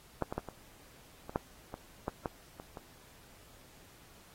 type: clicks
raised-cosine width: 1 ms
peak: -16 / -22 / -19 / -27 / -28 / -15 / -26 / -19 / -19 / -30 / -29 dBFS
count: 11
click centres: 0.223 / 0.325 / 0.38 / 0.487 / 1.295 / 1.359 / 1.741 / 2.081 / 2.258 / 2.599 / 2.772 s
effects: pink hiss -59 dBFS RMS until 4.34 s + AAC 48 kbps